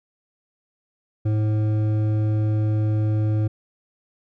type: tone with hard clipping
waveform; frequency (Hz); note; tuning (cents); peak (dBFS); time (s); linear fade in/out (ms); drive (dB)
triangle; 107.4; A2; -41; -20; 1.25-3.48; 10; 13
effects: none